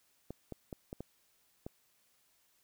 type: clicks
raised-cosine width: 2 ms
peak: -28 dBFS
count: 6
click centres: 0.306 / 0.523 / 0.728 / 0.929 / 1.006 / 1.665 s
effects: white hiss -72 dBFS RMS until 2.63 s